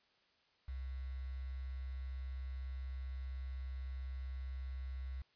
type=tone with quantisation; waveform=sine; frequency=65.41 Hz; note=C2; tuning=in tune; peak=-40 dBFS; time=0.68-5.22 s; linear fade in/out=5 ms; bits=10; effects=white hiss -73 dBFS RMS until 5.35 s + resampled to 11025 Hz